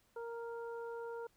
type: harmonic tone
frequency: 465.7 Hz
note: A#4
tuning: 2 cents flat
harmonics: 1 / 2 / 3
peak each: -42 / -49 / -53 dBFS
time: 0.16-1.27 s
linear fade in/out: 5 ms
effects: pink hiss -73 dBFS RMS until 1.36 s